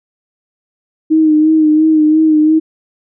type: tone with vibrato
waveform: sine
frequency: 311.1 Hz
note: D#4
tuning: in tune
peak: -6 dBFS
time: 1.1-2.6 s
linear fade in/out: 20 ms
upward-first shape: sine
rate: 2.9 Hz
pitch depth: 35 cents each way
effects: none